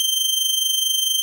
sawtooth tone with amplitude modulation, 3136 Hz, G7, in tune, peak -12 dBFS, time 0-1.22 s, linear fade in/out 0 ms, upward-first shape sine, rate 24.5 Hz, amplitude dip 60%, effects none

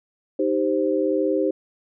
sine chord, C minor, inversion first, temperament equal, 311.1 / 392 / 523.3 Hz, Eb4 / G4 / C5, 0 / 0 / 0 cents, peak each -23 dBFS, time 0.39-1.51 s, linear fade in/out 5 ms, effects none

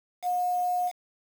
sine tone with quantisation, 719 Hz, F#5, 50 cents flat, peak -24 dBFS, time 0.22-0.92 s, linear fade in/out 50 ms, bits 7, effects none

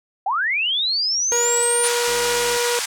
sine linear sweep, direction up, 720 to 9430 Hz, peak -18 dBFS, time 0.26-1.88 s, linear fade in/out 5 ms
sawtooth tone with pitch glide, 476.3 to 479.9 Hz, A#4 to B4, +37 to -50 cents, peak -16 dBFS, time 1.32-2.79 s, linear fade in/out 0 ms, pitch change +13 cents, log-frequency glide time 1.58-2.24 s
white band-pass noise, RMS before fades -25 dBFS, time 1.83-2.86 s, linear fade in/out 10 ms, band 830 to 8800 Hz, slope 24 dB/octave
click train, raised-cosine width 1 ms, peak -24 dBFS, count 51, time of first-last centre 2.08-2.565 s, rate 103 Hz
effects none

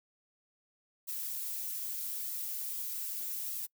violet noise with flanger, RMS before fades -38 dBFS, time 1.07-3.67 s, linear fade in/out 20 ms, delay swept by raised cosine 1.5 to 7.1 ms, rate 0.81 Hz, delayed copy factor +0.6, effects noise-tail reverb RT60 0.1 s tail -25 dB re dry

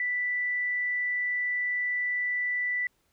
sine tone, 1975.5 Hz, B6, in tune, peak -26 dBFS, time 0-2.87 s, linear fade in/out 2 ms, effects pink hiss -71 dBFS RMS until 3.12 s

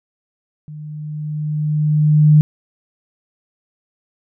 sine tone with level ramp, 151.5 Hz, D#3, 46 cents flat, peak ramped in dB -30 to -5 dBFS, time 0.68-2.41 s, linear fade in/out 0 ms, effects none

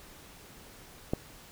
click, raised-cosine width 2 ms, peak -14 dBFS, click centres 1.135 s, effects pink hiss -52 dBFS RMS until 1.51 s

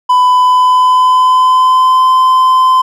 triangle tone with pitch glide, 1000 to 1029.3 Hz, B5 to C6, +21 to -29 cents, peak -3 dBFS, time 0.09-2.82 s, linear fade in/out 10 ms, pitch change +50 cents, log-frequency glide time 0.24-2.07 s, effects none

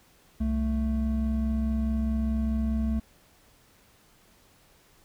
triangle tone pair together, 65.41 / 221 Hz, C2 / A3, 0 / +8 cents, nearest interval octave + major sixth, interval 2108 cents, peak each -25 dBFS, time 0.4-3 s, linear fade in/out 10 ms, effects pink hiss -60 dBFS RMS until 5.04 s

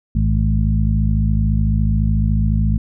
harmonic tone with a mistuned harmonic, 54 Hz, A1, 32 cents flat, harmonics 1 / 2 / 3 / 4, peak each -16 / -19 / -21 / -22 dBFS, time 0.15-2.78 s, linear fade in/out 5 ms, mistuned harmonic 1, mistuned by +130 cents, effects none

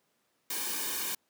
white noise with comb filter, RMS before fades -34 dBFS, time 0.5-1.15 s, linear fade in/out 5 ms, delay 1.5 ms, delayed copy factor -0.8, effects pink hiss -74 dBFS RMS until 1.29 s + high-pass 200 Hz 12 dB/octave

